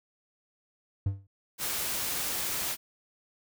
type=tone with exponential decay; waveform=triangle; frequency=98 Hz; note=G2; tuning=in tune; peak=-20 dBFS; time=1.06-1.27 s; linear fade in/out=5 ms; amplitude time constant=44 ms
type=noise; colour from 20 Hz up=white; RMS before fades=-32 dBFS; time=1.58-2.77 s; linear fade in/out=50 ms
effects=none